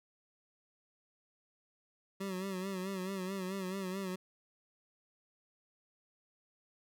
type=tone with vibrato; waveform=25% pulse; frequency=189.7 Hz; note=F#3; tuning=43 cents sharp; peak=-33 dBFS; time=2.2-4.16 s; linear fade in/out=10 ms; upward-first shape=sine; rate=4.6 Hz; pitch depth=69 cents each way; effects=none